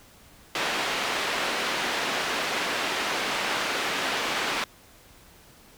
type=band-pass noise; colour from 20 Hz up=white; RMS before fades=-28 dBFS; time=0.55-4.64 s; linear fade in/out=2 ms; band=250 to 2800 Hz; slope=12 dB/octave; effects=pink hiss -53 dBFS RMS until 5.77 s